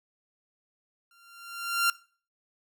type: tone with exponential growth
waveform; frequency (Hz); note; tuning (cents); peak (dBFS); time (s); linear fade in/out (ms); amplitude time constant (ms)
sawtooth; 1384; F6; -16; -16; 1.11-1.9; 2; 170
effects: noise-tail reverb RT60 0.4 s tail -20 dB re dry